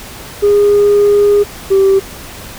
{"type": "tone pair in turn", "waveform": "sine", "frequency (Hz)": [409.6, 388.6], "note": ["G#4", "G4"], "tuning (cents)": [-24, -15], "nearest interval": "minor second", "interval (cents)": 91, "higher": "first", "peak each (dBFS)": -4, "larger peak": "neither", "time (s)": [[0.42, 1.44], [1.7, 2]], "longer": "first", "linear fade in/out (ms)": 20, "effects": ["tanh soft clip ceiling -3 dBFS", "pink hiss -30 dBFS RMS until 2.58 s"]}